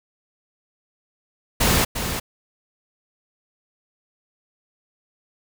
pink noise with echo, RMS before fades -18 dBFS, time 1.6-1.85 s, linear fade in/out 10 ms, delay 350 ms, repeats 1, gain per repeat -8 dB, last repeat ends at 2.2 s, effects none

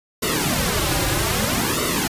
pink noise with flanger, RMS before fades -21 dBFS, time 0.22-2.08 s, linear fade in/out 10 ms, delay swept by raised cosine 1.2 to 4.6 ms, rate 0.62 Hz, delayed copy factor -0.95, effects resampled to 32000 Hz

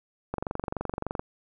click train, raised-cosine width 1 ms, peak -16 dBFS, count 21, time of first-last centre 0.34-1.195 s, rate 23.4 Hz, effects none

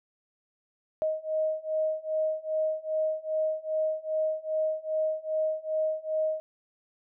sine beating tone pair, 625 / 627.5 Hz, D#5 / D#5, +8 / +15 cents, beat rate 2.5 Hz, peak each -30 / -29 dBFS, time 1.02-6.4 s, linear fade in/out 0 ms, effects none

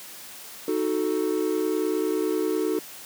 triangle chord, D# diminished, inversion none, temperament equal, 311.1 / 370 / 440 Hz, D#4 / F#4 / A4, 0 / 0 / 0 cents, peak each -25 dBFS, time 0.68-2.79 s, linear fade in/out 2 ms, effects white hiss -42 dBFS RMS until 3.05 s + high-pass 150 Hz 12 dB/octave

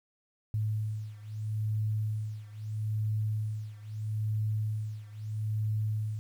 sine beating tone pair, 107.4 / 108.17 Hz, A2 / A2, -41 / -29 cents, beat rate 0.77 Hz, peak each -32 / -34 dBFS, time 0.54-6.19 s, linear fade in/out 0 ms, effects 10-bit

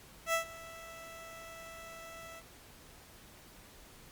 15% pulse tone with ADSR envelope, 660 Hz, E5, 2 cents sharp, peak -21 dBFS, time 0.26-2.42 s, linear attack 75 ms, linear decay 110 ms, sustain -20 dB, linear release 37 ms, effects pink hiss -56 dBFS RMS until 4.11 s + Opus 48 kbps

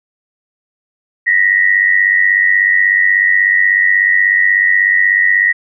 sine tone pair together, 1864.7 / 1961.1 Hz, A#6 / B6, 0 / -13 cents, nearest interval minor second, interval 87 cents, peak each -11 dBFS, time 1.26-5.53 s, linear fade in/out 20 ms, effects none

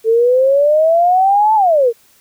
sine exponential two-way sweep, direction up then down, 440 to 886 to 445.7 Hz, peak -8 dBFS, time 0.04-1.93 s, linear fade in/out 50 ms, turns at 1.55 s, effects white hiss -51 dBFS RMS until 2.2 s

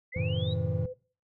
sine linear sweep, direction up, 1959 to 3951 Hz, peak -38 dBFS, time 0.12-0.54 s, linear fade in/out 10 ms
sine tone with pitch glide, 510 to 506.2 Hz, C5 to B4, -44 to +43 cents, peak -36 dBFS, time 0.14-0.94 s, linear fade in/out 20 ms, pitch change -13 cents, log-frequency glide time 0.3-0.73 s
triangle chord, F# diminished seventh, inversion none, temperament just, 92.5 / 111 / 133.2 / 159.84 Hz, F#2 / A2 / C3 / Eb3, 0 / +16 / +31 / +47 cents, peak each -30 / -30 / -34 / -31 dBFS, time 0.16-0.86 s, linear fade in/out 5 ms
effects noise-tail reverb RT60 0.4 s tail -21 dB re dry

